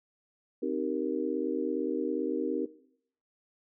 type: chord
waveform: sine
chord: C minor seventh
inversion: none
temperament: equal with one note detuned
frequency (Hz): 261.6 / 311.1 / 388.6 / 466.2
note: C4 / Eb4 / G4 / Bb4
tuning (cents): 0 / 0 / -15 / 0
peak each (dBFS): -34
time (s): 0.62-2.66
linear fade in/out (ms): 10
effects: noise-tail reverb RT60 0.7 s tail -18 dB re dry